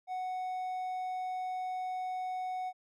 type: tone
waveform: triangle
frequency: 740 Hz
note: F#5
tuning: in tune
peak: -32 dBFS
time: 0.07-2.73 s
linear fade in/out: 50 ms
effects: none